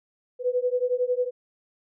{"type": "beating tone pair", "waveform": "sine", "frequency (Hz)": [491.6, 502.6], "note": ["B4", "B4"], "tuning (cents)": [-8, 30], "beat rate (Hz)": 11, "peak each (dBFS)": -25, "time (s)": [0.39, 1.31], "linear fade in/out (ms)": 50, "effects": []}